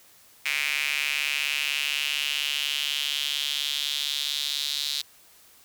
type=tone with high-pass filter sweep; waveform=square; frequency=72.1 Hz; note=D2; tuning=31 cents flat; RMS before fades=-28 dBFS; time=0.45-5.02 s; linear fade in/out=10 ms; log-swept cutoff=2300 to 3900 Hz; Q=4.5; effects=white hiss -55 dBFS RMS until 5.64 s